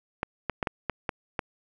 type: clicks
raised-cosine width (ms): 0.5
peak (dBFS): -12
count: 7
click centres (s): 0.231 / 0.497 / 0.628 / 0.672 / 0.897 / 1.092 / 1.392
effects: none